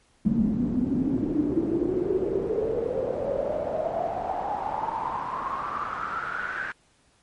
brown noise with band-pass filter sweep, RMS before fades -27 dBFS, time 0.25-6.72 s, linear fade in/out 2 ms, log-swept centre 210 to 1600 Hz, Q 9.9, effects pink hiss -63 dBFS RMS until 7.22 s + MP3 48 kbps

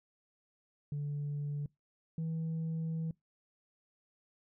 sine tone pair in turn, 145.4 / 161.94 Hz, D3 / E3, -17 / -30 cents, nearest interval major second, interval 187 cents, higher second, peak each -32 / -31 dBFS, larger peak second, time 0.92-1.66 / 2.18-3.11 s, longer second, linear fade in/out 2 ms, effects noise-tail reverb RT60 0.2 s tail -26 dB re dry + tanh soft clip ceiling -32 dBFS

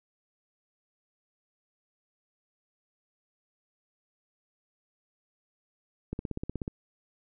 click train, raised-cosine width 3 ms, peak -20 dBFS, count 10, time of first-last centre 6.13-6.679 s, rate 16.4 Hz, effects none

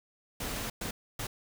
pink noise bursts at uneven times, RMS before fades -36 dBFS, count 3, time 0.4-0.7 / 0.81-0.91 / 1.19-1.27 s, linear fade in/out 5 ms, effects none

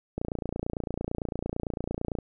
click train, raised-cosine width 2 ms, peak -17 dBFS, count 59, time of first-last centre 0.18-2.187 s, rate 28.9 Hz, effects none

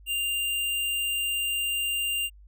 sine tone with sample-and-hold, 2794 Hz, F7, in tune, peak -25 dBFS, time 0.06-2.3 s, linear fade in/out 50 ms, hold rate 11025 Hz, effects added 50 Hz sine -48 dBFS peak until 2.47 s

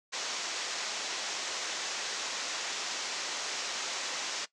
white low-pass noise, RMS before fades -36 dBFS, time 0.12-4.46 s, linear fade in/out 20 ms, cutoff 7000 Hz, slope 48 dB/octave, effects noise-tail reverb RT60 0.1 s tail -18 dB re dry + high-pass 400 Hz 12 dB/octave

